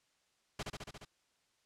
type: noise with echo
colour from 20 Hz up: pink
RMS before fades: -39 dBFS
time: 0.59-0.63 s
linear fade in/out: 5 ms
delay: 70 ms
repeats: 6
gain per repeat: -2 dB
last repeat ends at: 1.05 s
effects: white hiss -75 dBFS RMS until 1.65 s + low-pass 7000 Hz 12 dB/octave